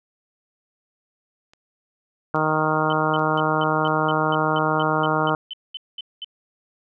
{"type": "clicks", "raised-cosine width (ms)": 0.2, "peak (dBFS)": [-33, -28, -32, -32, -33], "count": 5, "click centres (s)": [1.535, 2.36, 3.193, 3.376, 3.88]}
{"type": "harmonic tone", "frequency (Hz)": 155.56, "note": "D#3", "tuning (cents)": 0, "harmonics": [1, 2, 3, 4, 5, 6, 7, 8, 9], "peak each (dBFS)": [-27, -27, -27, -27, -27, -27, -27, -27, -27], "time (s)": [2.34, 5.35], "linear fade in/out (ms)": 2}
{"type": "tone bursts", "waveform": "sine", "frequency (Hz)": 3047, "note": "G7", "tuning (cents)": -50, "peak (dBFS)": -29, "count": 15, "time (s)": [2.9, 6.245], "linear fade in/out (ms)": 2, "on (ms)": 27, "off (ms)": 210}
{"effects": []}